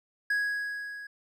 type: tone with level ramp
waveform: triangle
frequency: 1661.2 Hz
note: G#6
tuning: in tune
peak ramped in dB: -22 to -38 dBFS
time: 0.3-1.07 s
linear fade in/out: 5 ms
effects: none